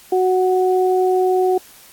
sine tone pair together, 370 / 740 Hz, F#4 / F#5, 0 / 0 cents, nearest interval octave, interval 1200 cents, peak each -14 / -19 dBFS, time 0.12-1.58 s, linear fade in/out 5 ms, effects white hiss -45 dBFS RMS until 1.92 s + AAC 64 kbps

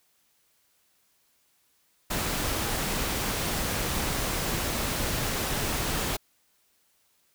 pink noise, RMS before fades -29 dBFS, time 2.1-6.17 s, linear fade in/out 10 ms, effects white hiss -68 dBFS RMS until 7.34 s

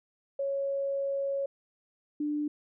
sine tone pair in turn, 553 / 296.8 Hz, C#5 / D4, -4 / +18 cents, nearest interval major seventh, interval 1078 cents, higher first, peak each -28 dBFS, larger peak neither, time 0.39-1.46 / 2.2-2.48 s, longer first, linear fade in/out 5 ms, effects none

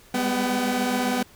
sawtooth tone cluster, 198.3 / 205.7 / 248.3 / 761 Hz, G3 / G#3 / B3 / F#5, +20 / -16 / +9 / +48 cents, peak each -28 / -28 / -20 / -25 dBFS, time 0.14-1.23 s, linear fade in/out 5 ms, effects pink hiss -52 dBFS RMS until 1.35 s

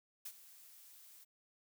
blue noise with ADSR envelope, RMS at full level -44 dBFS, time 0.25-1.25 s, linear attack 10 ms, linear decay 56 ms, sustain -15 dB, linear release 20 ms, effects none

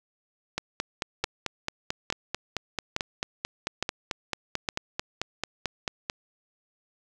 two click trains, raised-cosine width 0.2 ms, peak -9 / -11 dBFS, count 5 / 26, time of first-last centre 1.24-4.688 / 0.58-6.099 s, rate 1.16 / 4.53 Hz, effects none

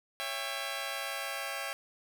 10% pulse chord, C# diminished, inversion none, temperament just, 554.4 / 665.2 / 798.3 Hz, C#5 / E5 / G5, 0 / +16 / +31 cents, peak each -31 dBFS, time 0.2-1.73 s, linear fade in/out 0 ms, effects none

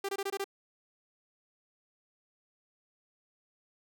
sawtooth tone bursts, 394.7 Hz, G4, 12 cents sharp, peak -28 dBFS, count 6, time 0.04-0.443 s, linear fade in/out 5 ms, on 48 ms, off 23 ms, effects none

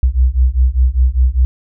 sine beating tone pair, 60.9 / 65.9 Hz, B1 / C2, -24 / +13 cents, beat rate 5 Hz, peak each -12 dBFS, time 0.03-1.45 s, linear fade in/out 0 ms, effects none

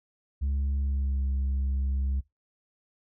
sine tone with pitch glide, 69.3 to 67.17 Hz, C#2 to C2, 0 to +46 cents, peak -22 dBFS, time 0.41-2.21 s, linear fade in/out 20 ms, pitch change -54 cents, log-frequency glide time 0.8-1.24 s, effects noise-tail reverb RT60 0.2 s tail -23 dB re dry + tanh soft clip ceiling -24 dBFS

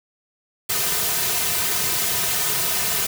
white noise with comb filter, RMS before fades -22 dBFS, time 0.69-3.07 s, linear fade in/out 10 ms, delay 3.6 ms, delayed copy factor -0.95, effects none

